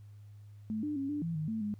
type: tone with pitch steps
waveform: sine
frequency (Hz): 217.2 / 298.2 / 274.4 / 294 / 166.3 / 154.8 / 221.5 / 208.4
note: A3 / D4 / C#4 / D4 / E3 / D#3 / A3 / G#3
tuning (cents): -22 / +27 / -17 / +2 / +16 / -9 / +12 / +6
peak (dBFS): -32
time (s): 0.7-1.74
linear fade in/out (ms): 0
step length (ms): 130
effects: added 103 Hz sine -49 dBFS peak until 1.79 s + pink hiss -73 dBFS RMS until 1.79 s